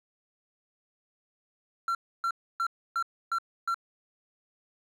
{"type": "tone bursts", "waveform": "triangle", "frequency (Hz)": 1361, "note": "F6", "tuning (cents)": -45, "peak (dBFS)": -24, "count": 6, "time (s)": [1.88, 3.744], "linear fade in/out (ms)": 2, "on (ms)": 69, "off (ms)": 290, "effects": []}